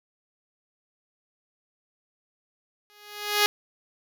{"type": "tone with exponential growth", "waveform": "5% pulse", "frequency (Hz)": 415.3, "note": "G#4", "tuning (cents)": 0, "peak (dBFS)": -5, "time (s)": [2.9, 3.46], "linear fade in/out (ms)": 0, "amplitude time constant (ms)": 120, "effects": []}